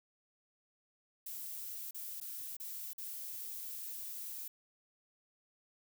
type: noise with dropouts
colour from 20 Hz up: violet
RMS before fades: -44 dBFS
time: 1.26-4.48 s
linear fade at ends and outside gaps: 5 ms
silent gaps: 1.91-1.945 / 2.202-2.211 / 2.568-2.599 / 2.933-2.98 s
effects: none